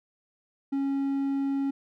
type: tone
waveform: triangle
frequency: 275.3 Hz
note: C#4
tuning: 12 cents flat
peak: -23 dBFS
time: 0.72-1.71 s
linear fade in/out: 10 ms
effects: none